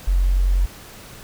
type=tone; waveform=sine; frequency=45.56 Hz; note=F#1; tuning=26 cents flat; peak=-14 dBFS; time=0.07-0.66 s; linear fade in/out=10 ms; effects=pink hiss -41 dBFS RMS until 1.23 s